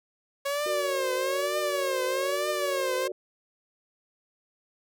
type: tone with vibrato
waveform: sawtooth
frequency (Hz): 554.4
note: C#5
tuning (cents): 0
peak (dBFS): -23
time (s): 0.45-3.08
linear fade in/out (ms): 10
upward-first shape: triangle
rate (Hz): 1.1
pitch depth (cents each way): 150
type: chord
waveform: sine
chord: Gb augmented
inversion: none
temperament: equal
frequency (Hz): 370 / 466.2 / 587.3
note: Gb4 / Bb4 / D5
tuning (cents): 0 / 0 / 0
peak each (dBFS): -33 / -37 / -38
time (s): 0.66-3.12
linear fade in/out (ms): 2
effects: none